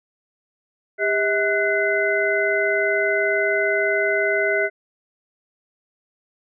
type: tone cluster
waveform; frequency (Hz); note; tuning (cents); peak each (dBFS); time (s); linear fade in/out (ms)
sine; 401.7 / 642 / 1487 / 2051; G4 / E5 / F#6 / C7; +42 / -46 / +8 / -35; -23; 0.98-4.7; 50
effects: none